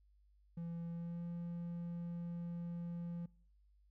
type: tone with pitch glide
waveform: triangle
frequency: 168.9 to 171.55 Hz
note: E3 to F3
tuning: +42 to -31 cents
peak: -39 dBFS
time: 0.57-3.26 s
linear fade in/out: 5 ms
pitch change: +27 cents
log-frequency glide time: 0.91-1.23 s
effects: noise-tail reverb RT60 0.6 s tail -25 dB re dry + added 50 Hz sine -66 dBFS peak until 3.9 s